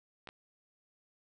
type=clicks; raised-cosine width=0.3 ms; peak=-30 dBFS; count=2; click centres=0.273 / 0.289 s; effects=none